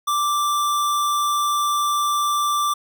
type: tone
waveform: square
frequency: 1174.7 Hz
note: D6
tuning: in tune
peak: -19 dBFS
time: 0.07-2.74 s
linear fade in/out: 10 ms
effects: none